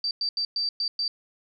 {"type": "tone bursts at uneven times", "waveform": "sine", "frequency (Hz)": 4655, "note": "D8", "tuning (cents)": -16, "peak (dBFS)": -24, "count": 6, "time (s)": [[0.04, 0.11], [0.21, 0.29], [0.37, 0.45], [0.56, 0.69], [0.8, 0.88], [0.99, 1.08]], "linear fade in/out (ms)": 2, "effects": []}